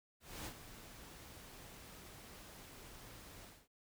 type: noise with ADSR envelope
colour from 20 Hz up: pink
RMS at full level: -45 dBFS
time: 0.2-3.68 s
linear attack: 250 ms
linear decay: 81 ms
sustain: -10 dB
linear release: 240 ms
effects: none